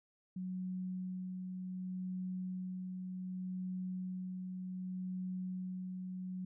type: tone with tremolo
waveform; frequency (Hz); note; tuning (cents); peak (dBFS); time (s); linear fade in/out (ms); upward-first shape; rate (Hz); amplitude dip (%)
sine; 184.4; F#3; -6; -37; 0.36-6.45; 5; sine; 0.66; 30
effects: none